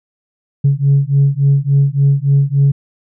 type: beating tone pair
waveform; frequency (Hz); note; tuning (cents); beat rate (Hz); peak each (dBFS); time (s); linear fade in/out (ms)
sine; 138 / 141.5; C#3 / C#3; -7 / +36; 3.5; -11; 0.64-2.72; 10
effects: tanh soft clip ceiling -4 dBFS